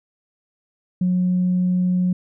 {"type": "tone", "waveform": "sine", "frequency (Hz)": 181.3, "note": "F#3", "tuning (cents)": -35, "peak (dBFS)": -15, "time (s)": [1.01, 2.13], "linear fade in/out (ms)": 5, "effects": ["tanh soft clip ceiling -12 dBFS"]}